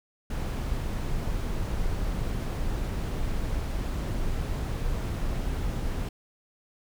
brown noise, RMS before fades -29 dBFS, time 0.3-6.09 s, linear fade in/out 5 ms, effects none

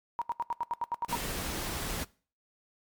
sine tone bursts, 947 Hz, A#5, 27 cents sharp, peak -27 dBFS, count 10, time 0.19-1.152 s, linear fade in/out 0 ms, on 26 ms, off 78 ms
pink noise, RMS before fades -35 dBFS, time 1.08-2.05 s, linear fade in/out 20 ms
effects noise-tail reverb RT60 0.4 s tail -22 dB re dry + MP3 96 kbps

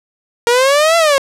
sawtooth exponential two-way sweep, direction up then down, 466.2 to 682 to 536 Hz, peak -5 dBFS, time 0.47-1.18 s, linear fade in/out 0 ms, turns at 0.97 s, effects low-pass 10000 Hz 12 dB/octave

